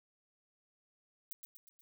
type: noise with echo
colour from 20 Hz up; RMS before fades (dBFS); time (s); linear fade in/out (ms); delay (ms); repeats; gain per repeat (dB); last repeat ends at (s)
violet; -44; 1.31-1.33; 0; 120; 4; -5; 1.81
effects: none